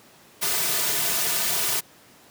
white noise with comb filter, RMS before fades -24 dBFS, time 0.41-1.81 s, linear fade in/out 20 ms, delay 3.7 ms, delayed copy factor -0.9, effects pink hiss -52 dBFS RMS until 2.3 s + high-pass 150 Hz 12 dB/octave

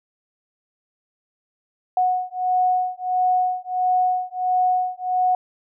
sine beating tone pair, 733 / 734.5 Hz, F#5 / F#5, -16 / -13 cents, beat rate 1.5 Hz, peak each -21 dBFS, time 1.97-5.35 s, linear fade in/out 2 ms, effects none

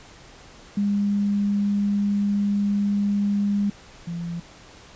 sine tone pair in turn, 202.9 / 170.62 Hz, G#3 / F3, -40 / -40 cents, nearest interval minor third, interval 300 cents, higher first, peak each -19 / -27 dBFS, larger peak first, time 0.77-3.7 / 4.07-4.4 s, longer first, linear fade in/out 5 ms, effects pink hiss -47 dBFS RMS until 4.95 s + resampled to 16000 Hz

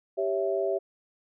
sine chord, C# diminished, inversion second, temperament equal, 392 / 554.4 / 659.3 Hz, G4 / C#5 / E5, 0 / 0 / 0 cents, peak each -28 / -31 / -29 dBFS, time 0.17-0.79 s, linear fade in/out 20 ms, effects none

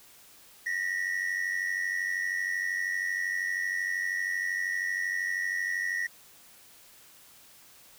triangle tone pair together, 1843.2 / 1936 Hz, A#6 / B6, -20 / -35 cents, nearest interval minor second, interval 85 cents, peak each -30 / -29 dBFS, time 0.66-6.07 s, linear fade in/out 5 ms, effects white hiss -55 dBFS RMS until 7.98 s

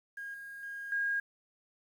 sine tone with level steps, 1628 Hz, G#6, 35 cents flat, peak -39 / -43 / -39 / -29 dBFS, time 0.17-1.2 s, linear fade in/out 5 ms, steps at 0.34 / 0.63 / 0.92 s, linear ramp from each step 2 ms, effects 10-bit

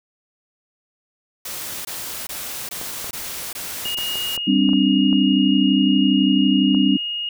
white noise bursts, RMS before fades -30 dBFS, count 7, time 1.45-4.37 s, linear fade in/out 5 ms, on 400 ms, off 20 ms
clicks, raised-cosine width 1 ms, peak -20 dBFS, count 11, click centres 2.814 / 3.044 / 3.096 / 3.857 / 3.987 / 4.156 / 4.377 / 4.691 / 4.733 / 5.129 / 6.747 s
sine tone, 2861 Hz, F7, 41 cents sharp, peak -23 dBFS, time 3.85-7.29 s, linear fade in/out 2 ms
sine chord, G suspended fourth, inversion none, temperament equal, 196 / 261.6 / 293.7 Hz, G3 / C4 / D4, 0 / 0 / 0 cents, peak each -18 dBFS, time 4.47-6.97 s, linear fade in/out 10 ms
effects none

